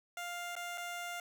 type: tone with dropouts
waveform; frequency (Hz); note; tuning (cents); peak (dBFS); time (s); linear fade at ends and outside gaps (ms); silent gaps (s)
15% pulse; 700; F5; +4; -33; 0.17-1.2; 2; 0.554-0.564 / 0.776-0.779
effects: none